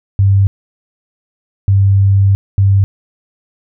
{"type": "tone bursts at uneven times", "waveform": "sine", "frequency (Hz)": 98.3, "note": "G2", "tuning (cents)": 5, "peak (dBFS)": -6, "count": 3, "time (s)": [[0.19, 0.47], [1.68, 2.35], [2.58, 2.84]], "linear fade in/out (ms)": 0, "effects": []}